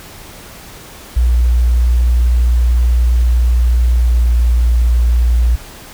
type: tone with pitch glide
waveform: sine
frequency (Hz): 60.1 to 59.31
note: B1 to A#1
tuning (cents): -46 to +31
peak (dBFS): -8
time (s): 1.16-5.56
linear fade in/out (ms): 10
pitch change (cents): -23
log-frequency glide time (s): 3.94-4.15
effects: pink hiss -35 dBFS RMS until 5.93 s